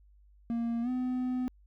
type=tone with pitch glide; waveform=triangle; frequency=233.1 to 252.7 Hz; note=A#3 to B3; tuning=0 to +40 cents; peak=-27 dBFS; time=0.5-1.48 s; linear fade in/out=0 ms; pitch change=+140 cents; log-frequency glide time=0.82-0.89 s; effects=added 50 Hz sine -57 dBFS peak until 1.66 s